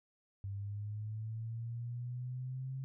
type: linear sweep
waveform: sine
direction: up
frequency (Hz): 98 to 133.9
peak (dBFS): -38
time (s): 0.44-2.84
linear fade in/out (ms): 0
effects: none